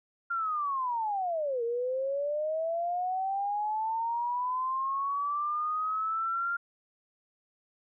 sine linear two-way sweep, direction down then up, 1400 to 459.6 to 1400 Hz, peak -28 dBFS, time 0.3-6.57 s, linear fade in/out 10 ms, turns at 1.63 s, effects none

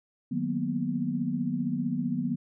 sine chord, B major seventh, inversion first, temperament just, 154.34 / 185.21 / 231.5 / 246.9 Hz, D#3 / F#3 / A#3 / B3, -14 / +2 / -12 / 0 cents, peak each -34 / -33 / -33 / -30 dBFS, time 0.31-2.36 s, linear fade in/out 10 ms, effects none

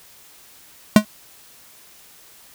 square tone with exponential decay, 212.3 Hz, G#3, 38 cents sharp, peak -3 dBFS, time 0.96-1.05 s, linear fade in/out 2 ms, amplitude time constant 18 ms, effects white hiss -48 dBFS RMS until 2.54 s

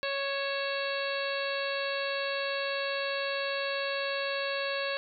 harmonic tone with a mistuned harmonic, 554.4 Hz, C#5, in tune, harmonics 1 / 2 / 3 / 4 / 5 / 6 / 7 / 8, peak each -33 / -39 / -36 / -43 / -38 / -44 / -41 / -41 dBFS, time 0.03-4.97 s, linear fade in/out 0 ms, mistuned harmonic 5, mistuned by -53 cents, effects none

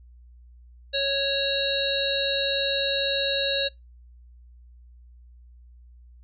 harmonic tone with a mistuned harmonic, 553 Hz, C#5, 4 cents flat, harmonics 1 / 3 / 5 / 7 / 8, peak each -27 / -32 / -32 / -27 / -31 dBFS, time 0.93-3.69 s, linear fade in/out 20 ms, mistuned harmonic 8, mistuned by -53 cents, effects noise-tail reverb RT60 0.2 s tail -24 dB re dry + added 60 Hz sine -47 dBFS peak until 6.23 s

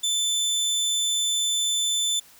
25% pulse tone, 3524 Hz, A7, 2 cents sharp, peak -18 dBFS, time 0.03-2.2 s, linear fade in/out 10 ms, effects white hiss -52 dBFS RMS until 2.39 s

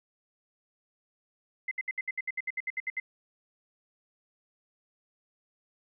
sine tone bursts, 2057 Hz, C7, 30 cents flat, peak -29 dBFS, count 14, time 1.68-3 s, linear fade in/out 5 ms, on 33 ms, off 66 ms, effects none

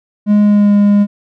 triangle tone with pitch glide, 207.7 to 204.2 Hz, G#3 to G#3, 0 to -29 cents, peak -4 dBFS, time 0.26-1.07 s, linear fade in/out 50 ms, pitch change -29 cents, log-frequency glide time 0.42-0.74 s, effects none

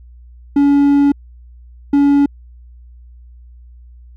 triangle tone bursts at uneven times, 283.6 Hz, C#4, 40 cents sharp, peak -6 dBFS, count 2, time 0.56-1.12 / 1.93-2.26 s, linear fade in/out 5 ms, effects added 60 Hz sine -37 dBFS peak until 4.16 s

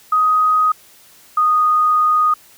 sine tone pair in turn, 1253 / 1237.9 Hz, D#6 / D#6, +12 / -9 cents, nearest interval unison, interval 21 cents, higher first, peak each -11 dBFS, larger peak neither, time 0.12-0.72 / 1.37-2.34 s, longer second, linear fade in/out 5 ms, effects white hiss -47 dBFS RMS until 2.57 s

